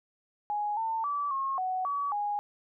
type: tone with pitch steps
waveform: sine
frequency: 832 / 898 / 1154 / 1082 / 744 / 1137 / 825 Hz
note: G#5 / A5 / D6 / C#6 / F#5 / C#6 / G#5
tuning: +3 / +35 / -31 / -42 / +9 / +44 / -12 cents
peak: -28 dBFS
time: 0.5-2.39 s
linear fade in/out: 0 ms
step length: 270 ms
effects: none